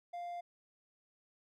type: tone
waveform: triangle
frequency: 698.5 Hz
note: F5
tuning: in tune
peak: -38 dBFS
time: 0.13-0.41 s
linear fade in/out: 10 ms
effects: none